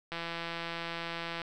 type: click train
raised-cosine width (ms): 0.3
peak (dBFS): -21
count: 219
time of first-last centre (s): 0.12-1.418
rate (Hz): 168
effects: none